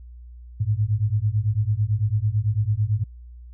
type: beating tone pair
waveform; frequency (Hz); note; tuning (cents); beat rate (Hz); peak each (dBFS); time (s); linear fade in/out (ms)
sine; 101.8 / 110.8; G#2 / A2; -34 / +13; 9; -22; 0.6-3.04; 10
effects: added 60 Hz sine -39 dBFS peak until 3.53 s